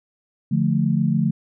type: chord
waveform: sine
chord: D minor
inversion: none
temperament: equal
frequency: 146.83 / 174.61 / 220 Hz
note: D3 / F3 / A3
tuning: 0 / 0 / 0 cents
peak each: -21 dBFS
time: 0.51-1.31 s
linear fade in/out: 10 ms
effects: none